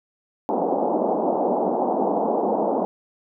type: band-pass noise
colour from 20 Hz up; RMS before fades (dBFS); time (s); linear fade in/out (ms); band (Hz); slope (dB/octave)
white; -22; 0.49-2.85; 0; 200 to 860; 48
effects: none